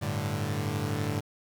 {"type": "chord", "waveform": "sawtooth", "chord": "G suspended second", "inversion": "none", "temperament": "equal", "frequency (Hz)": [98, 110, 146.83], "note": ["G2", "A2", "D3"], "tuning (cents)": [0, 0, 0], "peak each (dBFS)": -29, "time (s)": [0.01, 1.21], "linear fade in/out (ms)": 20, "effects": ["9-bit"]}